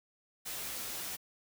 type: noise with comb filter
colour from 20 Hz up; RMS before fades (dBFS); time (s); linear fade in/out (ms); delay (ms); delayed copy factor
white; -40; 0.45-1.17; 20; 14; -0.5
effects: none